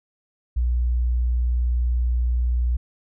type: tone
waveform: sine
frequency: 60.5 Hz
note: B1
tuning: 35 cents flat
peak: -18 dBFS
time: 0.56-2.77 s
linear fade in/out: 10 ms
effects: none